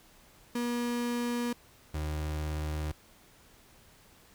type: tone pair in turn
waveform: 35% pulse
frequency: 240 / 76.52 Hz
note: B3 / D#2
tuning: -49 / -28 cents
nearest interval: octave + minor sixth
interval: 1979 cents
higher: first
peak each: -28 / -30 dBFS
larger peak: first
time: 0.55-1.53 / 1.94-2.92 s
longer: neither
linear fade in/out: 5 ms
effects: pink hiss -59 dBFS RMS until 4.34 s